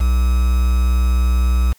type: tone with quantisation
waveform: triangle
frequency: 61.74 Hz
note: B1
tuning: in tune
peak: -10 dBFS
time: 0-1.73 s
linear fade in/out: 10 ms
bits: 5
effects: white hiss -55 dBFS RMS until 1.78 s